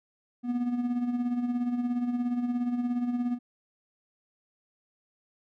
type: tone with tremolo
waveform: triangle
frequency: 243.3 Hz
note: B3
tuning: 26 cents flat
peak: -22 dBFS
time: 0.43-3.39 s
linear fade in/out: 50 ms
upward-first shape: sine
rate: 17 Hz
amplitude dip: 55%
effects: none